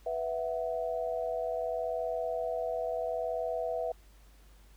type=chord; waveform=sine; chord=B suspended fourth; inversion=none; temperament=equal; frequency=493.9 / 659.3 / 740 Hz; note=B4 / E5 / F#5; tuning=0 / 0 / 0 cents; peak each=-35 / -33 / -39 dBFS; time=0.06-3.92 s; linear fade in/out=5 ms; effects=added 50 Hz sine -55 dBFS peak until 4.76 s + pink hiss -64 dBFS RMS until 4.76 s